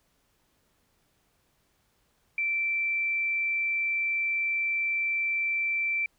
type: tone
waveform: sine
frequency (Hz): 2339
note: D7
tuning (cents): -8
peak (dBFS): -25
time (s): 2.38-6.06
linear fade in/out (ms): 2
effects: pink hiss -70 dBFS RMS until 6.18 s